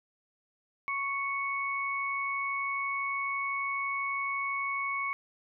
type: tone pair together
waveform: sine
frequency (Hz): 1106.5 / 2217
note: C#6 / C#7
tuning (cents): -3 / 0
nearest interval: octave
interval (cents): 1203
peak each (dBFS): -33 / -32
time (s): 0.88-5.13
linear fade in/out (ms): 0
effects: none